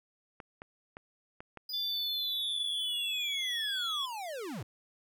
clicks, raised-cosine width 0.5 ms, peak -29 dBFS, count 5, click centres 0.402 / 0.619 / 0.969 / 1.405 / 1.573 s
square linear sweep, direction down, 4978 to 87.31 Hz, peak -38 dBFS, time 1.69-4.63 s, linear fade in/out 5 ms
sine tone with pitch glide, 3520 to 3369 Hz, A7 to G#7, 0 to +24 cents, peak -32 dBFS, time 1.73-4.06 s, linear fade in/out 10 ms, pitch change -76 cents, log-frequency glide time 1.88-3.3 s
effects none

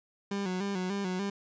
30% pulse tone with vibrato, 191.5 Hz, G3, 40 cents flat, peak -28 dBFS, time 0.31-1.3 s, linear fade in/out 5 ms, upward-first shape square, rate 3.4 Hz, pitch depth 74 cents each way, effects resampled to 16000 Hz

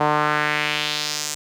sawtooth tone with band-pass filter sweep, 150 Hz, D3, 37 cents sharp, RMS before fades -22 dBFS, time 0-1.35 s, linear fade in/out 10 ms, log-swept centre 850 to 7500 Hz, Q 1.9, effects none

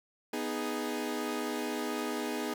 sawtooth chord, G# minor, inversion first, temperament equal, 246.9 / 311.1 / 415.3 Hz, B3 / D#4 / G#4, 0 / 0 / 0 cents, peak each -33 dBFS, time 0.33-2.54 s, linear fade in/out 5 ms, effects none

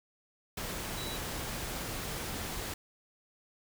sine tone in noise, 3920 Hz, B7, 14 cents flat, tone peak -42 dBFS, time 0.97-1.17 s, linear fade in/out 5 ms, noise pink, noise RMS -38 dBFS, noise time 0.57-2.74 s, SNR -7 dB, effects none

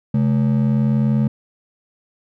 triangle ring-modulated tone, 174.61 Hz, F3, in tune, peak -9 dBFS, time 0.14-1.28 s, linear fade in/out 5 ms, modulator 40.1 Hz, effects none

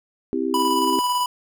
sine chord, C major, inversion none, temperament just, 261.6 / 327 / 392.4 Hz, C4 / E4 / G4, 0 / -14 / +2 cents, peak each -25 dBFS, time 0.33-0.99 s, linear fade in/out 0 ms
square tone with tremolo, 987.8 Hz, B5, in tune, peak -19 dBFS, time 0.54-1.26 s, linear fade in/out 2 ms, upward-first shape square, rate 18 Hz, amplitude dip 25%
effects none

